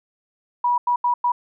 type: tone bursts at uneven times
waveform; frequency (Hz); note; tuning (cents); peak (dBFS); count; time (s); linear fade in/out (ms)
sine; 971; B5; -30; -16; 4; 0.64-0.78 / 0.87-0.96 / 1.04-1.14 / 1.24-1.32; 5
effects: none